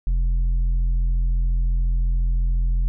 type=tone with tanh clipping; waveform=sine; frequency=42.85 Hz; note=F1; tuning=32 cents flat; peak=-18 dBFS; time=0.07-2.88 s; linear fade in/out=0 ms; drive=5 dB; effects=none